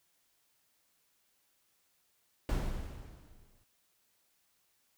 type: noise with exponential decay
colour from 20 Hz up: brown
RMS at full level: -29 dBFS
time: 2.49-3.64 s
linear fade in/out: 1 ms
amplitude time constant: 250 ms
effects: white hiss -74 dBFS RMS until 4.97 s